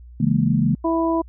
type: chord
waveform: sine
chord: A# half-diminished seventh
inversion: first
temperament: equal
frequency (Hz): 138.59 / 164.81 / 207.7 / 233.1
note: C#3 / E3 / G#3 / A#3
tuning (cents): 0 / 0 / 0 / 0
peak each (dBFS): -21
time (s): 0.2-0.75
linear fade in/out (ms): 5
type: harmonic tone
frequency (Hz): 329.6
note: E4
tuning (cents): 0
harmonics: 1 / 2 / 3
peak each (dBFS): -19 / -24 / -24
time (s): 0.84-1.22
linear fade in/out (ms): 10
effects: added 60 Hz sine -39 dBFS peak until 1.28 s